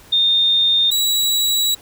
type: tone pair in turn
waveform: sine / sawtooth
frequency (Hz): 3646 / 3896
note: A#7 / B7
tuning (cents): -39 / -24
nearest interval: minor second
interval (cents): 115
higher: second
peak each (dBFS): -12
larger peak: neither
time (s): 0.12-0.91 / 0.91-1.75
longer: second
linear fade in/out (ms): 10
effects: pink hiss -45 dBFS RMS until 1.81 s